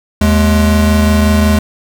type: tone pair together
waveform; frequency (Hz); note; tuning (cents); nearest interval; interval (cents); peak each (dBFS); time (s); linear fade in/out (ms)
square; 78.85 / 211.1; D#2 / G#3; +24 / +29; octave + perfect fourth; 1705; -11; 0.21-1.59; 5
effects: none